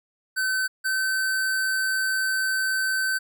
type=tone pair in turn; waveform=square; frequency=1528 / 1536.4 Hz; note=G6 / G6; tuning=-45 / -35 cents; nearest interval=unison; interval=10 cents; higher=second; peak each=-23 dBFS; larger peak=neither; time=0.36-0.68 / 0.84-3.19 s; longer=second; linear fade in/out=20 ms; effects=none